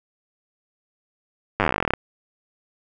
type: slowing click train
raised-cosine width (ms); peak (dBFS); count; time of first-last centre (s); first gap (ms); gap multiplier
0.5; -4; 20; 1.6-1.936; 9; 1.07
effects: none